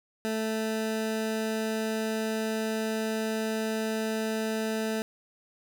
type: tone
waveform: 20% pulse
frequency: 220 Hz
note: A3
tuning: in tune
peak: -23 dBFS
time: 0.25-5.02 s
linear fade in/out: 0 ms
effects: none